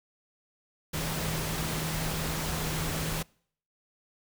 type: tone in noise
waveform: sine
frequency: 158.9 Hz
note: D#3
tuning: 37 cents sharp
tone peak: -34 dBFS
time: 0.93-3.23 s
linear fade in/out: 10 ms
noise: pink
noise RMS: -33 dBFS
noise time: 0.93-3.23 s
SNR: -4 dB
effects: noise-tail reverb RT60 0.6 s tail -26 dB re dry